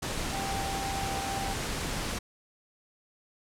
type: tone in noise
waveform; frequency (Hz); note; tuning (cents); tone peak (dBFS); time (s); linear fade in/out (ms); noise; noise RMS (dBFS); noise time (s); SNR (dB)
sine; 784; G5; 0; -34; 0.32-1.54; 10; pink; -33; 0.02-2.19; -4
effects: low-pass 10000 Hz 12 dB/octave